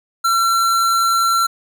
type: tone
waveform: square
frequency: 1355 Hz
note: E6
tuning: 47 cents sharp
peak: -14 dBFS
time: 0.24-1.47 s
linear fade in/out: 10 ms
effects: none